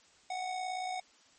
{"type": "tone with amplitude modulation", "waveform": "square", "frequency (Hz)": 740, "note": "F#5", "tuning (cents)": 0, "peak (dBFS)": -33, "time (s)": [0.3, 1], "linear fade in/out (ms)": 5, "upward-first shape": "sine", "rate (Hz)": 57.9, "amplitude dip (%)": 50, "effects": ["white hiss -63 dBFS RMS until 1.38 s", "MP3 32 kbps"]}